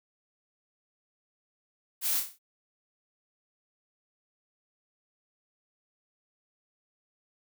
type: noise with echo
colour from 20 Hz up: blue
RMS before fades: -29 dBFS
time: 2.01-2.23 s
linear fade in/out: 50 ms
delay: 32 ms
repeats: 5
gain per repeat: -6 dB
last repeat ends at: 2.39 s
effects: none